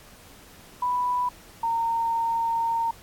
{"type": "tone pair in turn", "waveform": "sine", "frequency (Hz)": [987.8, 918.7], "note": ["B5", "A#5"], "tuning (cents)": [0, -25], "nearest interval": "minor second", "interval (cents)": 125, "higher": "first", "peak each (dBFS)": -22, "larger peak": "neither", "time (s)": [[0.82, 1.29], [1.63, 2.91]], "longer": "second", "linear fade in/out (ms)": 5, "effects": ["pink hiss -50 dBFS RMS until 3.02 s", "AAC 64 kbps"]}